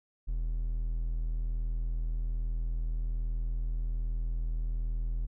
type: tone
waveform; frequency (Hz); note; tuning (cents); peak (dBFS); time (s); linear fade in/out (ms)
triangle; 40.61; E1; -25; -27; 0.27-5.27; 20
effects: none